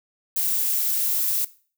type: noise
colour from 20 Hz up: violet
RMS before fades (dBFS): -23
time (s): 0.36-1.45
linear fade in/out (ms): 5
effects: noise-tail reverb RT60 0.4 s tail -18 dB re dry